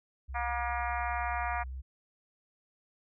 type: tone with vibrato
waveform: sine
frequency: 64.5 Hz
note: C2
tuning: 24 cents flat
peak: -37 dBFS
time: 0.28-1.82 s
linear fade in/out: 20 ms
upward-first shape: triangle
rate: 4.9 Hz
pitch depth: 33 cents each way
type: harmonic tone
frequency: 238.7 Hz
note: A#3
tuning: 41 cents sharp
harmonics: 3 / 4 / 5 / 6 / 7 / 8 / 9 / 10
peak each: -35 / -37 / -39 / -41 / -42 / -43 / -44 / -45 dBFS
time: 0.34-1.64 s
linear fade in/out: 20 ms
effects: none